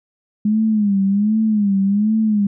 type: tone with vibrato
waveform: sine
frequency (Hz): 207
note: G#3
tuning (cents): -5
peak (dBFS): -13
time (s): 0.45-2.47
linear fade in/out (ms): 5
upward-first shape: sine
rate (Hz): 1.3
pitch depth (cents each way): 110
effects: none